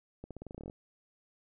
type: accelerating click train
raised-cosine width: 2 ms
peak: -30 dBFS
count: 13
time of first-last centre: 0.24-0.699 s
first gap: 67 ms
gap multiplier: 0.89
effects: none